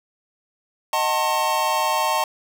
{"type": "chord", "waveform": "square", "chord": "D# diminished seventh", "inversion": "none", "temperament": "just", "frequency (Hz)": [622.3, 746.7, 896, 1075.3], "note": ["D#5", "F#5", "A5", "C6"], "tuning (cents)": [0, 16, 31, 47], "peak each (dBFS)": [-27, -28, -23, -25], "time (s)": [0.93, 2.24], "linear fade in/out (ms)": 2, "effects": []}